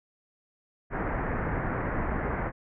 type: low-pass noise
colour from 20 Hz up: pink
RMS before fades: -30 dBFS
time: 0.9-2.52 s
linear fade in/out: 50 ms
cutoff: 2000 Hz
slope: 48 dB/octave
effects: none